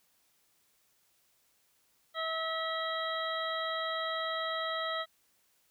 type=harmonic tone; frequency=647 Hz; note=E5; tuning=32 cents flat; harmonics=1 / 2 / 3 / 5 / 6; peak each=-37 / -36 / -39 / -41 / -41 dBFS; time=2.14-5.06 s; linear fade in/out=50 ms; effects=white hiss -71 dBFS RMS until 5.7 s